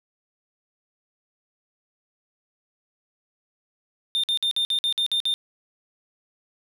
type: tone bursts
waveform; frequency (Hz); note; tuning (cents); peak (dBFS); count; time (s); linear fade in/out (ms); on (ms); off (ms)
triangle; 3616; A7; +47; -19; 9; 4.15-5.34; 0; 86; 52
effects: none